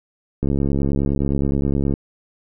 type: click train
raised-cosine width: 3 ms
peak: -8 dBFS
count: 106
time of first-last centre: 0.43-1.939 s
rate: 69.6 Hz
effects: none